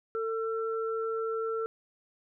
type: tone pair together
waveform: sine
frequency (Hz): 448.7 / 1346.6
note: A4 / E6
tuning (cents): +34 / +36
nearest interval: octave + perfect fifth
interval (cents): 1902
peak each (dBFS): -30 / -36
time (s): 0.15-1.66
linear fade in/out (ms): 0
effects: none